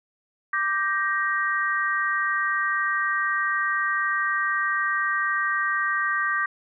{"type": "chord", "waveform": "sine", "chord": "G minor", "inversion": "second", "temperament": "just", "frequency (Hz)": [1176, 1568, 1881.6], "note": ["D6", "G6", "Bb6"], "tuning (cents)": [2, 0, 16], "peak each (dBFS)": -26, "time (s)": [0.53, 6.46], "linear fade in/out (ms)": 5, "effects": []}